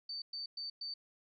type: tone bursts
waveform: sine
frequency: 4572 Hz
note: D8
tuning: 47 cents flat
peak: -39 dBFS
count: 4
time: 0.09-0.94 s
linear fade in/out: 5 ms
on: 130 ms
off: 110 ms
effects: none